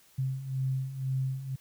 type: beating tone pair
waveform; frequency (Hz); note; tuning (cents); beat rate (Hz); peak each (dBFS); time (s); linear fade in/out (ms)
sine; 130.81 / 132.81; C3 / C3; 0 / +26; 2; -35 / -30; 0.18-1.56; 10
effects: white hiss -61 dBFS RMS until 1.6 s